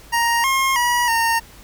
25% pulse tone with pitch steps, 935 / 1071 / 966 / 918 Hz, A#5 / C6 / B5 / A#5, +5 / +40 / -39 / -27 cents, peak -12 dBFS, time 0.12-1.4 s, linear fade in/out 20 ms, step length 320 ms, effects added 50 Hz sine -45 dBFS peak until 1.63 s + pink hiss -45 dBFS RMS until 1.63 s

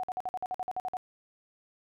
sine tone bursts, 740 Hz, F#5, in tune, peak -30 dBFS, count 12, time 0-0.969 s, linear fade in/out 0 ms, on 34 ms, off 51 ms, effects none

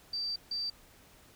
sine tone bursts at uneven times, 4658 Hz, D8, 15 cents flat, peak -32 dBFS, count 2, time 0.13-0.36 / 0.51-0.7 s, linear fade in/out 5 ms, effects pink hiss -59 dBFS RMS until 1.35 s

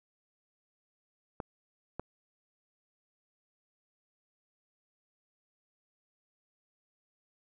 clicks, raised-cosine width 1 ms, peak -22 dBFS, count 2, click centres 1.402 / 1.996 s, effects none

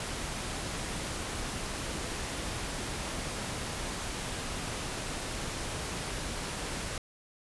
pink noise, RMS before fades -36 dBFS, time 0-6.98 s, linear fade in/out 2 ms, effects resampled to 24000 Hz

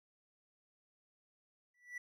triangle tone with exponential growth, 1961 Hz, B6, 13 cents flat, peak -37 dBFS, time 1.74-1.98 s, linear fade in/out 5 ms, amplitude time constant 51 ms, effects none

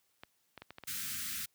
clicks, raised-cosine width 0.3 ms, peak -30 dBFS, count 6, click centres 0.235 / 0.577 / 0.62 / 0.706 / 0.784 / 0.837 s
white band-stop noise, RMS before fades -39 dBFS, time 0.87-1.46 s, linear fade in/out 10 ms, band 280 to 1300 Hz, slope 48 dB/octave
effects white hiss -75 dBFS RMS until 1.54 s + high-pass 60 Hz 12 dB/octave

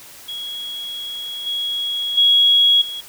sine tone with level steps, 3322 Hz, G#7, in tune, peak -26 / -20 / -10 / -26 dBFS, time 0.28-3.01 s, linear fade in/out 10 ms, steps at 1.46 / 2.17 / 2.81 s, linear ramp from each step 10 ms, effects white hiss -41 dBFS RMS until 3.08 s

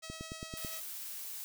5% pulse tone with tremolo, 643 Hz, E5, 43 cents flat, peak -32 dBFS, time 0.02-0.81 s, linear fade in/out 20 ms, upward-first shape sine, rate 10 Hz, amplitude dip 30%
click train, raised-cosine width 3 ms, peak -29 dBFS, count 6, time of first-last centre 0.1-0.648 s, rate 9.12 Hz
blue noise, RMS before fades -43 dBFS, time 0.57-1.44 s, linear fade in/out 0 ms
effects none

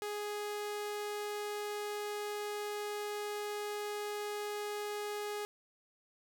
sawtooth tone, 415.6 Hz, G#4, 1 cent sharp, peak -33 dBFS, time 0.02-5.45 s, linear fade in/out 0 ms, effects none

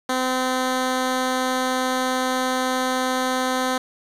10% pulse tone, 256.8 Hz, C4, 32 cents flat, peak -12 dBFS, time 0.09-3.78 s, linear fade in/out 5 ms, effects low-pass 11000 Hz 12 dB/octave + 8-bit

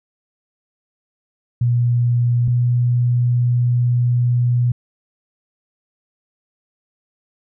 sine tone pair in turn, 120.6 / 121.93 Hz, B2 / B2, -41 / -22 cents, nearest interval unison, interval 19 cents, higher second, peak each -13 dBFS, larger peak neither, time 1.61-2.48 / 2.48-4.72 s, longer second, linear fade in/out 5 ms, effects none

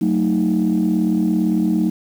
sine tone cluster, 186.2 / 223.9 / 312.6 Hz, F#3 / A3 / D#4, +11 / +30 / +8 cents, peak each -18 dBFS, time 0.01-1.9 s, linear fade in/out 10 ms, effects tanh soft clip ceiling -9 dBFS + 7-bit

